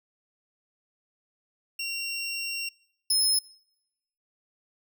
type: tone pair in turn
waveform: 25% pulse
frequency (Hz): 2749 / 5173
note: F7 / E8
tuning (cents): -28 / -33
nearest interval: major seventh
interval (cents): 1095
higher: second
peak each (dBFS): -26 / -16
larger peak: second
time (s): 1.79-2.69 / 3.1-3.39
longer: first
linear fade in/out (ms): 5
effects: noise-tail reverb RT60 0.9 s tail -26 dB re dry